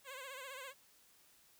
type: tone with vibrato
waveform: 10% pulse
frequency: 532 Hz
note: C5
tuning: 29 cents sharp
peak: -38 dBFS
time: 0.04-0.74 s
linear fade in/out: 50 ms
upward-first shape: sine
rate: 15 Hz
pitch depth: 90 cents each way
effects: white hiss -67 dBFS RMS until 1.59 s